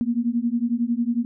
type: beating tone pair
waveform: sine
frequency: 231.2 / 242.2 Hz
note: A#3 / B3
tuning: -14 / -34 cents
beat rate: 11 Hz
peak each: -23 dBFS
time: 0.01-1.25 s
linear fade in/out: 0 ms
effects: none